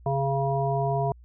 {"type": "harmonic tone", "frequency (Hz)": 137.5, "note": "C#3", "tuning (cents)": -14, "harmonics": [1, 3, 5, 7], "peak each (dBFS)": [-26, -30, -27, -32], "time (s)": [0.06, 1.12], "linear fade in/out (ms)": 2, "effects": ["added 60 Hz sine -47 dBFS peak until 1.24 s"]}